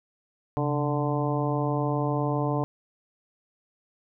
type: harmonic tone with a mistuned harmonic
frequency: 147.3 Hz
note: D3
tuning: 6 cents sharp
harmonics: 1 / 2 / 3 / 4 / 5 / 6 / 7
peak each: -27 / -30 / -32 / -33 / -34 / -35 / -35 dBFS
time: 0.57-2.64 s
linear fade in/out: 0 ms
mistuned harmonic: 1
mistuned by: -120 cents
effects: none